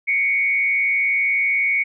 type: tone with frequency modulation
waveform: sine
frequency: 2222 Hz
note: C#7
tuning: 4 cents sharp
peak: -16 dBFS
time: 0.07-1.84 s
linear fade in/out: 20 ms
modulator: 136 Hz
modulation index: 0.54
effects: none